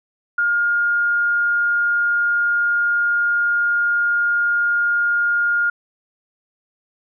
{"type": "tone", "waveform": "sine", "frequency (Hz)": 1417, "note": "F6", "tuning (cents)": 25, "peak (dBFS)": -15, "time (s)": [0.38, 5.7], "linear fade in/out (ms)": 5, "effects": []}